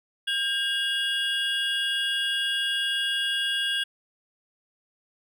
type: tone cluster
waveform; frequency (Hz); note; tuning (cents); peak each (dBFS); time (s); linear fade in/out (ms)
triangle; 1603 / 2850 / 3342; G6 / F7 / G#7; +38 / +34 / +10; -27; 0.27-3.84; 10
effects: none